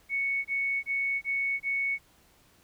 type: tone bursts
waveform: sine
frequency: 2217 Hz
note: C#7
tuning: in tune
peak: -26 dBFS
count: 5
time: 0.09-1.986 s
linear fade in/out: 50 ms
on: 360 ms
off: 24 ms
effects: pink hiss -62 dBFS RMS until 2.63 s